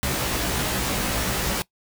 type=noise with comb filter; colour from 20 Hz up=pink; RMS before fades=-25 dBFS; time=0.03-1.62 s; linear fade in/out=0 ms; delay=16 ms; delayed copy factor=+1; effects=noise-tail reverb RT60 0.1 s tail -21 dB re dry